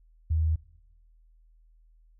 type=tone; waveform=sine; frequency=79.5 Hz; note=D#2; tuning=38 cents sharp; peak=-22 dBFS; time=0.3-0.56 s; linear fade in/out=10 ms; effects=noise-tail reverb RT60 0.9 s tail -21 dB re dry + added 40 Hz sine -56 dBFS peak until 2.19 s